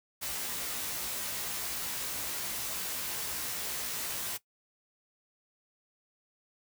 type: noise with comb filter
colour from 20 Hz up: white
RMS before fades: -36 dBFS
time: 0.21-4.38 s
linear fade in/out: 20 ms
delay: 17 ms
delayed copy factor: +0.7
effects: noise-tail reverb RT60 0.1 s tail -18 dB re dry